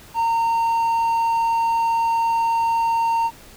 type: tone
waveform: triangle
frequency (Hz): 918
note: A#5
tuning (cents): -27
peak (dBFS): -15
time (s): 0.14-3.31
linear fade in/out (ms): 50
effects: pink hiss -45 dBFS RMS until 3.56 s